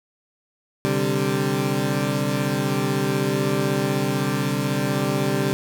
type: chord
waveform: 20% pulse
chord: C suspended second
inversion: none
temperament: equal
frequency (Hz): 130.81 / 146.83 / 196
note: C3 / D3 / G3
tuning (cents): 0 / 0 / 0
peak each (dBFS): -20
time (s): 0.85-5.53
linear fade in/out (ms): 0
effects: none